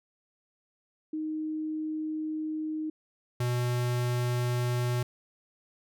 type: tone pair in turn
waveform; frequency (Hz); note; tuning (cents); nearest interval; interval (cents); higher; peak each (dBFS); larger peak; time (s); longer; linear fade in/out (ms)
sine / square; 311.1 / 122.5; D#4 / B2; 0 / -14; octave + major third; 1614; first; -30 / -27; second; 1.13-2.9 / 3.4-5.03; first; 5
effects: none